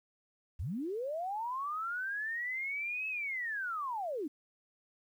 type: linear two-way sweep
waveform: sine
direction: up then down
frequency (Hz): 58.27 to 2599 to 263.5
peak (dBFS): -34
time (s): 0.59-4.28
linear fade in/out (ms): 10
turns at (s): 3.08
effects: 11-bit